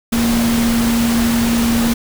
sine tone in noise, 232.8 Hz, A#3, 2 cents flat, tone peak -13 dBFS, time 0.12-1.94 s, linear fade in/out 10 ms, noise pink, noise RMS -21 dBFS, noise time 0.12-1.94 s, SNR +5 dB, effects none

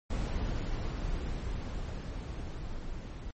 brown noise with level ramp, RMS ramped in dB -31 to -41 dBFS, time 0.1-3.31 s, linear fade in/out 5 ms, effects MP3 32 kbps

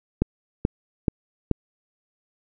click train, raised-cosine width 3 ms, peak -6 dBFS, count 4, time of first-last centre 0.22-1.513 s, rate 2.32 Hz, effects none

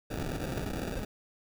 pink noise with sample-and-hold, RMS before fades -35 dBFS, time 0.1-1.05 s, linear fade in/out 10 ms, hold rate 1050 Hz, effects none

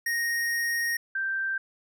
square / sine tone pair in turn, 1864.7 / 1568 Hz, A#6 / G6, 0 / 0 cents, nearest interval minor third, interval 300 cents, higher first, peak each -26 dBFS, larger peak neither, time 0.06-0.97 / 1.15-1.58 s, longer first, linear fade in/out 5 ms, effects none

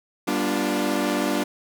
sawtooth chord, G dominant seventh, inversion none, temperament equal with one note detuned, 196 / 241.2 / 293.7 / 349.2 Hz, G3 / B3 / D4 / F4, 0 / -41 / 0 / 0 cents, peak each -25 / -24 / -21 / -25 dBFS, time 0.27-1.44 s, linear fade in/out 10 ms, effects none

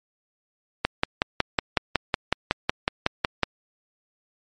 click train, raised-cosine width 0.3 ms, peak -3 dBFS, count 15, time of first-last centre 0.85-3.433 s, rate 5.42 Hz, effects MP3 48 kbps

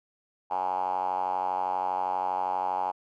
5% pulse tone with band-pass filter, 92.5 Hz, F#2, in tune, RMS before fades -29 dBFS, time 0.5-2.92 s, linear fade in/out 20 ms, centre 850 Hz, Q 8.3, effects none

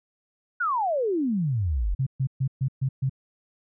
sine exponential sweep, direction down, 1510 to 41.41 Hz, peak -22 dBFS, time 0.6-1.95 s, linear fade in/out 10 ms
sine tone bursts, 133.1 Hz, C3, 30 cents sharp, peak -21 dBFS, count 6, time 1.99-3.096 s, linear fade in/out 10 ms, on 76 ms, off 130 ms
effects none

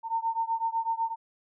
sine beating tone pair, 906 / 914 Hz, A#5 / A#5, -50 / -34 cents, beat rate 8 Hz, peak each -29 / -30 dBFS, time 0.03-1.16 s, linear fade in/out 50 ms, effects none

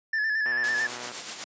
triangle tone with vibrato, 1741 Hz, A6, 19 cents flat, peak -22 dBFS, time 0.13-0.87 s, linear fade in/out 5 ms, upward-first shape square, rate 9 Hz, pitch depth 37 cents each way
click train, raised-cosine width 0.5 ms, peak -24 dBFS, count 81, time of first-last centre 0.46-1.116 s, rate 122 Hz
white noise with tremolo, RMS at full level -33 dBFS, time 0.64-1.44 s, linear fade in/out 0 ms, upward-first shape sine, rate 7.9 Hz, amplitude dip 45%
effects high-pass 200 Hz 12 dB/octave + resampled to 16000 Hz

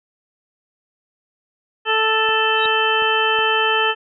harmonic tone, 440 Hz, A4, in tune, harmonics 1 / 2 / 3 / 4 / 6 / 7, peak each -22 / -22 / -22 / -22 / -22 / -22 dBFS, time 1.85-3.95 s, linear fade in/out 50 ms
click train, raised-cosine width 1 ms, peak -21 dBFS, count 4, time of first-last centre 2.29-3.389 s, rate 2.73 Hz
sine tone with exponential growth, 3804 Hz, A#7, 34 cents sharp, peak -21 dBFS, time 2.55-2.66 s, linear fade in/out 5 ms, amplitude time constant 23 ms
effects none

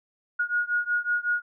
sine beating tone pair, 1440 / 1445.4 Hz, F#6 / F#6, -47 / -41 cents, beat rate 5.4 Hz, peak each -26 / -27 dBFS, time 0.39-1.42 s, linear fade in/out 10 ms, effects none

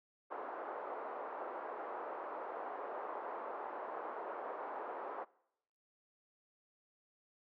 white band-pass noise, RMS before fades -44 dBFS, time 0.3-5.25 s, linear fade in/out 20 ms, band 390 to 1100 Hz, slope 24 dB/octave, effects noise-tail reverb RT60 0.8 s tail -23 dB re dry

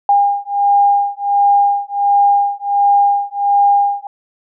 sine beating tone pair, 807 / 808.4 Hz, G#5 / G#5, -50 / -47 cents, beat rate 1.4 Hz, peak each -13 dBFS, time 0.09-4.07 s, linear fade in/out 2 ms, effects none

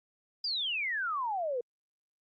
sine exponential sweep, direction down, 4978 to 466.2 Hz, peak -30 dBFS, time 0.44-1.61 s, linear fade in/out 5 ms, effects Opus 32 kbps

